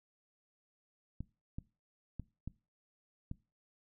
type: clicks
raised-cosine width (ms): 5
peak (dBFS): -28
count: 5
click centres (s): 1.206 / 1.585 / 2.197 / 2.476 / 3.314
effects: noise-tail reverb RT60 0.3 s tail -21 dB re dry

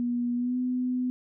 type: tone with pitch glide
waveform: sine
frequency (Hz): 241.6 to 251.3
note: B3 to B3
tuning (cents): -38 to +30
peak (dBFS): -25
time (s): 0-1.1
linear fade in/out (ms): 0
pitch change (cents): +68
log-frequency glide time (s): 0.35-0.57
effects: none

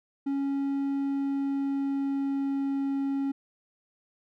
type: tone with pitch glide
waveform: triangle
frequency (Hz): 277 to 275.1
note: C#4 to C#4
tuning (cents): -1 to -13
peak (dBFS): -24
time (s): 0.26-3.32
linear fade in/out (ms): 10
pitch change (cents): -12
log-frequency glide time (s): 0.96-2.93
effects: none

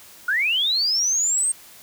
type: linear sweep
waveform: sine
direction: up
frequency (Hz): 1396.9 to 8590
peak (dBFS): -18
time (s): 0.28-1.52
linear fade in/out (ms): 5
effects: white hiss -46 dBFS RMS until 1.82 s

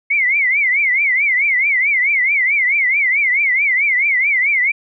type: tone with vibrato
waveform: sine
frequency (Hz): 2154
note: C7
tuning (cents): +50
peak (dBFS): -12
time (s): 0.1-4.72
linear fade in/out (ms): 10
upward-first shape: triangle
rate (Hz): 4.6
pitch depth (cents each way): 190
effects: none

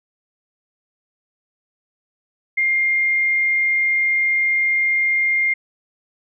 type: tone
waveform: sine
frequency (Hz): 2115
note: C7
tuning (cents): +18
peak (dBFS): -15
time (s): 2.57-5.54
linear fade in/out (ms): 10
effects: none

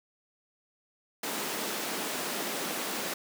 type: high-pass noise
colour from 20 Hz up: pink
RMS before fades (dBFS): -34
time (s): 1.23-3.14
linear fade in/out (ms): 5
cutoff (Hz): 220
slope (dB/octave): 24
effects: none

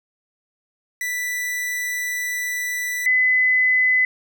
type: tone pair in turn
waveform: 45% pulse / sine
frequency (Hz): 1975.5 / 2015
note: B6 / B6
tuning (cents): 0 / +34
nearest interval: unison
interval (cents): 34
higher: second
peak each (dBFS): -23 / -14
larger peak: second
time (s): 1.01-3.06 / 3.06-4.05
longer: first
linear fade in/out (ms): 2
effects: none

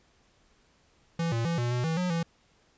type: tone with pitch steps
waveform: square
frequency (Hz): 167.1 / 115.7 / 168.4 / 120.5 / 122.9 / 162.1 / 180.6 / 167.2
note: E3 / A#2 / E3 / B2 / B2 / E3 / F#3 / E3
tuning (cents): +24 / -13 / +37 / -42 / -8 / -29 / -42 / +25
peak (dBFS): -27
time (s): 1.19-2.23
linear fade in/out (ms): 5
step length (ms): 130
effects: pink hiss -65 dBFS RMS until 2.77 s + resampled to 16000 Hz

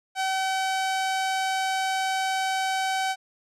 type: tone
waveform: sawtooth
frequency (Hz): 763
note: G5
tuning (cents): -47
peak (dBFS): -20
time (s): 0.15-3.16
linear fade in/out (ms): 50
effects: low-pass 9000 Hz 12 dB/octave

